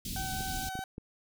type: band-stop noise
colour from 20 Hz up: pink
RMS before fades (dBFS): -37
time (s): 0.05-0.69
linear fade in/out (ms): 2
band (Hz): 290 to 3300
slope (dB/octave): 24
type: tone with vibrato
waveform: 30% pulse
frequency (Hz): 762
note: G5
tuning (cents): -49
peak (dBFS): -34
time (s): 0.16-0.84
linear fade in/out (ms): 2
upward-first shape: sine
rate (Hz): 4.7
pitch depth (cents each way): 9
type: clicks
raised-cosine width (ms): 3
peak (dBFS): -27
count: 4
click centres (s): 0.407 / 0.754 / 0.791 / 0.981
effects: none